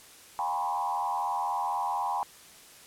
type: tone with frequency modulation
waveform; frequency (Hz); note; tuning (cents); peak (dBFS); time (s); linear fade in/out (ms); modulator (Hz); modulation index
sine; 896; A5; +31; -27; 0.39-2.23; 0; 84.2; 1.8
effects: white hiss -52 dBFS RMS until 2.86 s + low-pass 12000 Hz 12 dB/octave